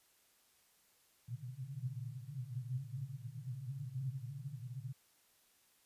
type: band-pass noise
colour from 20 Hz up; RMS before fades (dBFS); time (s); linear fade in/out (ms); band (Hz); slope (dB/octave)
pink; -44; 1.28-4.93; 10; 120 to 140; 96
effects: white hiss -71 dBFS RMS until 5.85 s + resampled to 32000 Hz